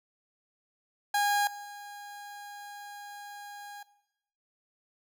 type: tone with level steps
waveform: 30% pulse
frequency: 818 Hz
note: G#5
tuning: 26 cents flat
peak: -22 / -40 dBFS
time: 1.14-3.83 s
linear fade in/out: 5 ms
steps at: 1.47 s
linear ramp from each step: 2 ms
effects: noise-tail reverb RT60 0.9 s tail -18 dB re dry